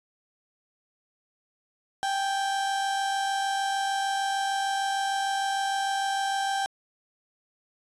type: tone pair together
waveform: 35% pulse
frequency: 784 / 830.6 Hz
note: G5 / G#5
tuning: 0 / 0 cents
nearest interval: minor second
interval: 100 cents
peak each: -24 / -35 dBFS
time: 2.03-6.66 s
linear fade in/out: 0 ms
effects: resampled to 22050 Hz